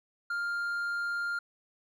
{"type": "tone with hard clipping", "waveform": "sine", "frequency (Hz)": 1401, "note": "F6", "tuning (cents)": 5, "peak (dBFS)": -31, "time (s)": [0.3, 1.39], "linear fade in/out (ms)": 5, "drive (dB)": 3, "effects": []}